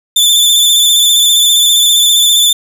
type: tone with vibrato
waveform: sawtooth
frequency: 3520 Hz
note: A7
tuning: in tune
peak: -3 dBFS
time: 0.16-2.53 s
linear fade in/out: 5 ms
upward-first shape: square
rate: 15 Hz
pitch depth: 28 cents each way
effects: none